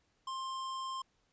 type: tone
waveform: square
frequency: 1055 Hz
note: C6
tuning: 14 cents sharp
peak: -38 dBFS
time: 0.27-1.02 s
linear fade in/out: 5 ms
effects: pink hiss -75 dBFS RMS until 1.32 s + resampled to 16000 Hz